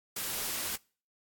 white noise, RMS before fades -35 dBFS, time 0.16-0.76 s, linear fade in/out 5 ms, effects noise-tail reverb RT60 0.4 s tail -24 dB re dry + AAC 64 kbps

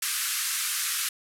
white band-pass noise, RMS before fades -29 dBFS, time 0.02-1.09 s, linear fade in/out 5 ms, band 1200 to 13000 Hz, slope 48 dB/octave, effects none

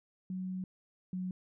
sine tone pair in turn, 185.7 / 183.99 Hz, F#3 / F#3, +7 / -9 cents, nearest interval unison, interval 16 cents, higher first, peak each -35 / -34 dBFS, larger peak second, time 0.3-0.64 / 1.13-1.31 s, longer first, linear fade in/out 2 ms, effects none

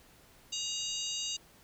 harmonic tone with a mistuned harmonic, 946 Hz, A#5, 25 cents sharp, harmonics 3 / 4 / 5 / 6 / 7 / 8, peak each -39 / -40 / -41 / -42 / -42 / -43 dBFS, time 0.52-1.37 s, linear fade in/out 10 ms, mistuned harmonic 6, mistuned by +110 cents, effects pink hiss -60 dBFS RMS until 1.63 s

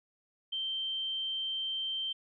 sine tone, 3130 Hz, G7, 3 cents flat, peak -32 dBFS, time 0.52-2.13 s, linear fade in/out 10 ms, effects none

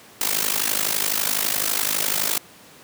white noise with amplitude modulation, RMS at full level -19 dBFS, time 0.21-2.38 s, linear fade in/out 2 ms, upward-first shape sine, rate 51.9 Hz, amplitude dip 85%, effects pink hiss -47 dBFS RMS until 2.83 s + high-pass 150 Hz 12 dB/octave

